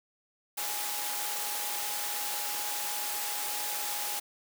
sine tone in noise, 830.6 Hz, G#5, in tune, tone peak -41 dBFS, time 0.57-4.2 s, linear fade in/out 10 ms, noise white, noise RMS -34 dBFS, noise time 0.57-4.2 s, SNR -10 dB, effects high-pass 400 Hz 12 dB/octave

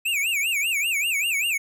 square tone with vibrato, 2499 Hz, D#7, 7 cents sharp, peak -22 dBFS, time 0.05-1.58 s, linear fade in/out 10 ms, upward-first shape sine, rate 5.1 Hz, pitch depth 220 cents each way, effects none

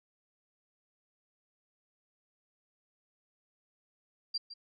sine tone with echo, 4734 Hz, D8, 13 cents sharp, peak -30 dBFS, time 4.34-4.38 s, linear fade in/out 10 ms, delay 160 ms, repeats 1, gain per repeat -13 dB, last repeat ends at 4.54 s, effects none

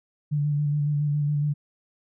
sine tone with vibrato, 146.83 Hz, D3, in tune, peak -21 dBFS, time 0.31-1.54 s, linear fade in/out 20 ms, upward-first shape square, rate 7.2 Hz, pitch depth 21 cents each way, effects none

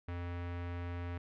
square tone with low-pass filter, 87.31 Hz, F2, in tune, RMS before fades -40 dBFS, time 0.08-1.18 s, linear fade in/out 5 ms, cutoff 2200 Hz, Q 1.4, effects none

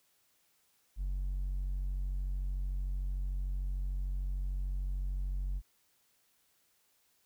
triangle tone with hard clipping, 46.71 Hz, F#1, 17 cents sharp, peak -31 dBFS, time 0.96-5.62 s, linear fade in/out 50 ms, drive 1 dB, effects white hiss -72 dBFS RMS until 7.25 s

